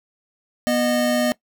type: tone pair together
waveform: square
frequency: 243.7 / 614 Hz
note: B3 / D#5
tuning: -23 / -23 cents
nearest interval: octave + major third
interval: 1600 cents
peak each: -21 dBFS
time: 0.67-1.32 s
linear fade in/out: 0 ms
effects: noise-tail reverb RT60 0.1 s tail -20 dB re dry